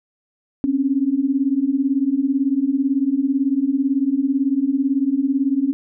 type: beating tone pair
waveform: sine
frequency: 261.8 / 279.8 Hz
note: C4 / C#4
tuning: +1 / +16 cents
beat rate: 18 Hz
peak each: -20 / -18 dBFS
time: 0.64-5.73 s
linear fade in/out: 0 ms
effects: none